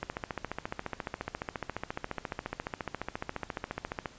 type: click train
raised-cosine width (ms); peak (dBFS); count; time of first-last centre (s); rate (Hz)
0.5; -18; 59; 0.03-4.058; 14.4
effects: pink hiss -54 dBFS RMS until 4.18 s + resampled to 16000 Hz